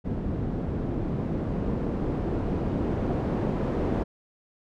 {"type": "noise with low-pass filter sweep", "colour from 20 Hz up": "white", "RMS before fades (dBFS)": -28, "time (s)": [0.04, 4.04], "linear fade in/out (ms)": 20, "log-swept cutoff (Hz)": [230, 400], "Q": 0.78, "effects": []}